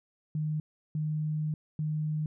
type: tone bursts at uneven times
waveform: sine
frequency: 153.5 Hz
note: D#3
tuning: 23 cents flat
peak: -28 dBFS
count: 3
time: 0.35-0.6 / 0.95-1.54 / 1.79-2.26 s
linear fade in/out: 2 ms
effects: none